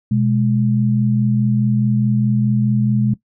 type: tone pair together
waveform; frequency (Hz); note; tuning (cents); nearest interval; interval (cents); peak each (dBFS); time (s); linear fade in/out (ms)
sine; 124.33 / 209.1; B2 / G#3; +12 / +12; major sixth; 900; -16; 0.11-3.14; 5
effects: noise-tail reverb RT60 0.1 s tail -17 dB re dry